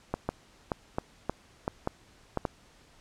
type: two click trains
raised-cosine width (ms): 1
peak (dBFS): -14 / -14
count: 4 / 5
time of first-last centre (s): 0.29-2.373 / 0.14-2.452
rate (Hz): 1.44 / 1.73
effects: pink hiss -59 dBFS RMS until 3 s + low-pass 8000 Hz 12 dB/octave